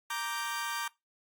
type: chord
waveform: sawtooth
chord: G minor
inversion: first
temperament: equal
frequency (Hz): 932.3 / 1174.7 / 1568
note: Bb5 / D6 / G6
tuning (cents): 0 / 0 / 0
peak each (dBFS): -34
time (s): 0.1-0.88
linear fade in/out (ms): 5
effects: noise-tail reverb RT60 0.2 s tail -21 dB re dry + Opus 48 kbps